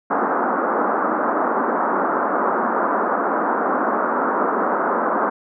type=band-pass noise; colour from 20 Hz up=white; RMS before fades=-20 dBFS; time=0.1-5.3 s; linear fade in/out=10 ms; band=210 to 1400 Hz; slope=48 dB/octave; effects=none